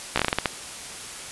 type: slowing click train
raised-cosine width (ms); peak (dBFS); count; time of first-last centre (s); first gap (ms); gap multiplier
0.3; -4; 9; 0.16-0.458; 15; 1.25
effects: white hiss -37 dBFS RMS until 1.31 s + resampled to 24000 Hz